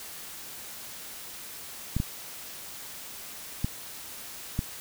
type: clicks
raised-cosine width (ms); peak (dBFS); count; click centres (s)
5; -14; 4; 1.966 / 2.001 / 3.645 / 4.591
effects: white hiss -42 dBFS RMS until 4.8 s